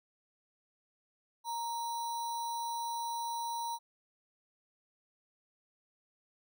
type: tone with sample-and-hold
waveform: sine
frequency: 932.3 Hz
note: A#5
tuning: in tune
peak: -34 dBFS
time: 1.44-3.79 s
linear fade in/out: 50 ms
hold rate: 4900 Hz
effects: none